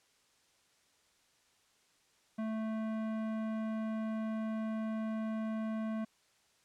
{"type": "tone with tanh clipping", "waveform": "sine", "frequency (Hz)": 220, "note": "A3", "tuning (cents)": 0, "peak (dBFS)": -36, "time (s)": [2.38, 6.05], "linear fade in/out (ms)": 10, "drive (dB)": 16, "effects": ["white hiss -70 dBFS RMS until 6.64 s", "low-pass 8000 Hz 12 dB/octave"]}